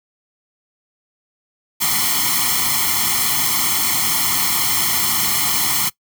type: noise with comb filter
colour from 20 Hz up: white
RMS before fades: -18 dBFS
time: 1.8-5.9 s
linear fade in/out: 20 ms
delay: 0.94 ms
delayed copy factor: +1
effects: noise-tail reverb RT60 0.1 s tail -21 dB re dry + high-pass 100 Hz 12 dB/octave